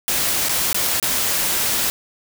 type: noise with dropouts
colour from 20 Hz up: white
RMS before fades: -20 dBFS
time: 0.08-1.9 s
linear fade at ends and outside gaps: 0 ms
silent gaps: 0.486-0.493 / 0.729-0.745 / 0.999-1.027 s
effects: none